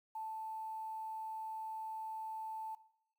sine tone with quantisation, 880 Hz, A5, in tune, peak -40 dBFS, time 0.15-2.75 s, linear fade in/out 5 ms, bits 11, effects noise-tail reverb RT60 0.7 s tail -17 dB re dry

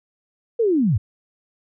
sine linear sweep, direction down, 482.6 to 83.2 Hz, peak -15 dBFS, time 0.59-0.98 s, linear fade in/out 10 ms, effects none

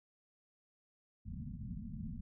white low-pass noise, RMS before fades -44 dBFS, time 1.25-2.21 s, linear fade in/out 10 ms, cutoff 240 Hz, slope 96 dB/octave, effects none

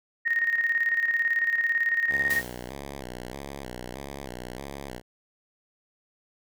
sine tone with tremolo, 1857 Hz, A#6, 7 cents flat, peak -20 dBFS, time 0.25-2.42 s, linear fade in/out 20 ms, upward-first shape square, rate 18 Hz, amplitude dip 55%
5% pulse tone with vibrato, 65.41 Hz, C2, in tune, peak -25 dBFS, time 2.08-5.02 s, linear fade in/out 50 ms, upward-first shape square, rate 1.6 Hz, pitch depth 110 cents each way
white noise with exponential decay, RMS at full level -32 dBFS, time 2.3-2.76 s, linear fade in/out 5 ms, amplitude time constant 100 ms
effects none

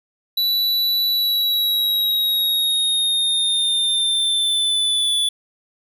square tone with pitch glide, 3951 to 3459 Hz, B7 to A7, 0 to -30 cents, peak -17 dBFS, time 0.37-5.29 s, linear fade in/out 5 ms, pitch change -230 cents, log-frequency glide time 1.08-5.14 s, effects none

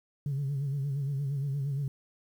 sine tone with vibrato, 139.6 Hz, C#3, 13 cents sharp, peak -27 dBFS, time 0.26-1.88 s, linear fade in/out 2 ms, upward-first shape sine, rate 8.6 Hz, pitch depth 70 cents each way, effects tanh soft clip ceiling -26 dBFS + 10-bit

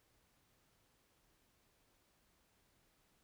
silence, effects pink hiss -75 dBFS RMS until 3.23 s

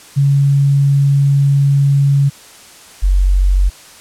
sine tone pair in turn, 140 / 46.72 Hz, C#3 / F#1, +18 / +18 cents, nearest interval octave + perfect fifth, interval 1900 cents, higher first, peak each -8 dBFS, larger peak neither, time 0.16-2.3 / 3.02-3.7 s, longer first, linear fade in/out 20 ms, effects white hiss -39 dBFS RMS until 4 s + low-pass 10000 Hz 12 dB/octave

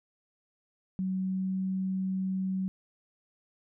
sine tone with pitch glide, 187.9 to 188.99 Hz, F#3 to F#3, +27 to +37 cents, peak -28 dBFS, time 0.99-2.68 s, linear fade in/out 0 ms, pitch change +10 cents, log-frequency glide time 1.16-1.58 s, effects none

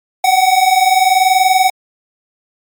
square tone pair together, 742.6 / 763 Hz, F#5 / G5, +6 / -47 cents, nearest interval unison, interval 47 cents, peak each -12 dBFS, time 0.24-1.7 s, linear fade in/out 5 ms, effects MP3 96 kbps

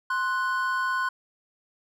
triangle tone pair together, 1046.5 / 1482.2 Hz, C6 / F#6, 0 / +3 cents, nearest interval tritone, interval 603 cents, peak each -25 / -25 dBFS, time 0.1-1.09 s, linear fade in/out 5 ms, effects none

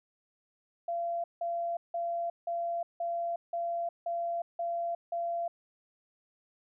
sine tone bursts, 684 Hz, F5, 36 cents flat, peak -30 dBFS, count 9, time 0.88-5.48 s, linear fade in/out 5 ms, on 360 ms, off 170 ms, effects none

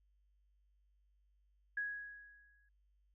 sine tone with exponential decay, 1663 Hz, G#6, 2 cents sharp, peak -34 dBFS, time 1.77-2.69 s, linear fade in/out 5 ms, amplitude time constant 200 ms, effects noise-tail reverb RT60 0.1 s tail -23 dB re dry + added 50 Hz sine -70 dBFS peak until 3.14 s

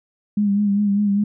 sine tone with vibrato, 203.5 Hz, G#3, 35 cents flat, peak -15 dBFS, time 0.37-1.24 s, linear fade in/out 5 ms, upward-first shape sine, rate 5 Hz, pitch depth 42 cents each way, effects none

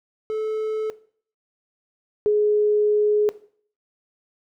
triangle / sine tone pair in turn, 434.5 / 419.7 Hz, A4 / G#4, -22 / +18 cents, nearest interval minor second, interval 60 cents, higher first, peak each -21 / -15 dBFS, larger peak second, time 0.3-0.9 / 2.26-3.29 s, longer second, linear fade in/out 0 ms, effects noise-tail reverb RT60 0.5 s tail -17 dB re dry

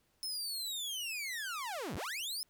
sawtooth linear two-way sweep, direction down then up, 5274 to 59.8 to 5274 Hz, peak -34 dBFS, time 0.23-2.43 s, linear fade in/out 0 ms, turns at 1.96 s, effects pink hiss -74 dBFS RMS until 2.49 s

